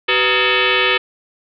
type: tone with frequency modulation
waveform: sine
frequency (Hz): 380.2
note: F#4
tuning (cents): +47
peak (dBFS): -12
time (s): 0.08-0.98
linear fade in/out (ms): 10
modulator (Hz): 438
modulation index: 7.1
effects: none